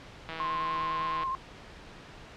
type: click train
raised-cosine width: 0.3 ms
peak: -22 dBFS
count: 154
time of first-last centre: 0.29-1.234 s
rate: 162 Hz
type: tone with vibrato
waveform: sine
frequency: 1056 Hz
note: C6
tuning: 16 cents sharp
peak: -29 dBFS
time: 0.4-1.35 s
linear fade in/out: 0 ms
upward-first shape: square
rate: 9.8 Hz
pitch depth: 24 cents each way
effects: pink hiss -48 dBFS RMS until 2.36 s + low-pass 4000 Hz 12 dB/octave